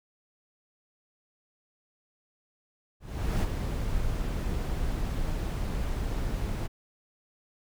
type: noise with ADSR envelope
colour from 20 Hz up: brown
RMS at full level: -24 dBFS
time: 3-6.68 s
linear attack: 430 ms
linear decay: 22 ms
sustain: -6 dB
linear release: 25 ms
effects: none